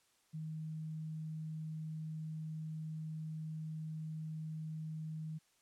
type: tone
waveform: sine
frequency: 157.2 Hz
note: D#3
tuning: 18 cents sharp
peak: -40 dBFS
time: 0.33-5.39 s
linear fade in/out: 20 ms
effects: white hiss -73 dBFS RMS until 5.61 s + low-pass 10000 Hz 12 dB/octave